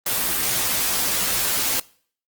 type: noise with comb filter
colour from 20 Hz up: white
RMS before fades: -22 dBFS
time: 0.06-1.8 s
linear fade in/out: 5 ms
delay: 13 ms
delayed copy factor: -0.95
effects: noise-tail reverb RT60 0.5 s tail -22 dB re dry + Opus 24 kbps